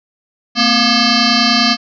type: tone with frequency modulation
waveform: sine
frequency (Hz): 2166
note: C#7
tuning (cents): -41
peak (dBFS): -9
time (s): 0.55-1.77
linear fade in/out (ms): 50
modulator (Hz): 478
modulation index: 6.2
effects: none